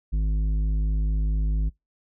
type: tone with tanh clipping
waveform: sine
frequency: 52.2 Hz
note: G#1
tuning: 10 cents sharp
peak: -22 dBFS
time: 0.12-1.7 s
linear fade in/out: 20 ms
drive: 9 dB
effects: noise-tail reverb RT60 0.2 s tail -26 dB re dry